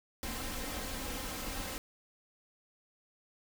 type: noise with comb filter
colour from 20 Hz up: pink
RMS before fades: -39 dBFS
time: 0.23-1.78 s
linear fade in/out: 0 ms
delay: 3.8 ms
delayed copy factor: +0.6
effects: none